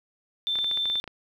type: tone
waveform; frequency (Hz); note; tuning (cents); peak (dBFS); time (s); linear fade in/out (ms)
sine; 3554; A7; +17; -24; 0.47-1; 0
type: clicks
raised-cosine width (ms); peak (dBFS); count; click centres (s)
0.3; -22; 10; 0.556 / 0.588 / 0.644 / 0.713 / 0.774 / 0.856 / 0.9 / 0.956 / 1.041 / 1.077
effects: 9-bit